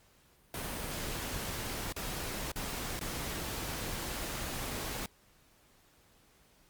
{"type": "noise with dropouts", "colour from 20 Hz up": "pink", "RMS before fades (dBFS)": -38, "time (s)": [0.54, 5.06], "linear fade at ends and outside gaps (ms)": 2, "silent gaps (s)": [[1.925, 1.963], [2.518, 2.559], [2.993, 3.011]], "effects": ["pink hiss -65 dBFS RMS until 6.69 s", "Opus 48 kbps"]}